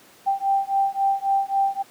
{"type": "beating tone pair", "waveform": "sine", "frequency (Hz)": [784, 787.7], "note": ["G5", "G5"], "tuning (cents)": [0, 8], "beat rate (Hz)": 3.7, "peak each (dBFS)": -22, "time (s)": [0.26, 1.83], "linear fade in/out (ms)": 20, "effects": ["pink hiss -51 dBFS RMS until 1.9 s", "high-pass 200 Hz 12 dB/octave"]}